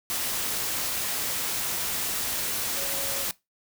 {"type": "tone in noise", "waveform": "sine", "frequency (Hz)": 553, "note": "C#5", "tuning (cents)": -4, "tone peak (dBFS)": -39, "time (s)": [2.77, 3.24], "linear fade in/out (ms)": 0, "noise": "white", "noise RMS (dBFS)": -29, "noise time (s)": [0.1, 3.31], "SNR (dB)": -13, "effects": ["noise-tail reverb RT60 0.2 s tail -20 dB re dry"]}